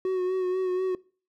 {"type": "tone with vibrato", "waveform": "triangle", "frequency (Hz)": 370, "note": "F#4", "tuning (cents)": 0, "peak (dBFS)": -22, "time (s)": [0.05, 0.95], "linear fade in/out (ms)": 2, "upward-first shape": "sine", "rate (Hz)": 4.1, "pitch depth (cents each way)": 31, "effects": ["noise-tail reverb RT60 0.4 s tail -23 dB re dry"]}